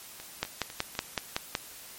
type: two click trains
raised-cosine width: 0.2 ms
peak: -10 / -24 dBFS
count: 7 / 4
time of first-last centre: 0.43-1.551 / 0.2-0.952 s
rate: 5.35 / 3.99 Hz
effects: white hiss -47 dBFS RMS until 1.98 s + MP3 64 kbps